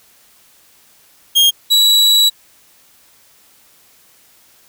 40% pulse tone pair in turn, 3236 / 3908 Hz, G#7 / B7, -46 / -19 cents, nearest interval minor third, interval 327 cents, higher second, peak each -7 dBFS, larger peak neither, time 1.35-1.51 / 1.7-2.3 s, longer second, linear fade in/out 20 ms, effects white hiss -50 dBFS RMS until 4.68 s

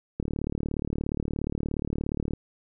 click train, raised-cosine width 3 ms, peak -16 dBFS, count 80, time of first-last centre 0.2-2.335 s, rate 37 Hz, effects none

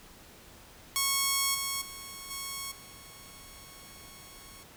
5% pulse tone with level steps, 1100 Hz, C#6, 14 cents flat, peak -14 / -19 / -30 / -24 / -38 dBFS, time 0.96-4.63 s, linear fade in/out 0 ms, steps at 1.54 / 1.81 / 2.3 / 2.71 s, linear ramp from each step 10 ms, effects pink hiss -53 dBFS RMS until 4.76 s

